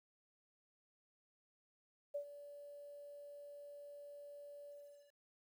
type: tone with ADSR envelope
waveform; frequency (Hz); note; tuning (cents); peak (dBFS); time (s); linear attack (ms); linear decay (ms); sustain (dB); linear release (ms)
sine; 576; D5; -34; -37; 2.14-5.14; 13; 88; -14; 430
effects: 12-bit